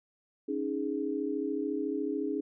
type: chord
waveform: sine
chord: C# suspended second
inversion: none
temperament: equal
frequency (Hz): 277.2 / 311.1 / 415.3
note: C#4 / D#4 / G#4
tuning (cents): 0 / 0 / 0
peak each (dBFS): -34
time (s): 0.48-2.41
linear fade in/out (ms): 10
effects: none